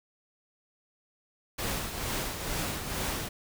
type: noise with tremolo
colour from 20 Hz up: pink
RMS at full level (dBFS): -31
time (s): 1.58-3.29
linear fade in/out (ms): 10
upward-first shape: triangle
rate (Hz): 2.2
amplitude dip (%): 55
effects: none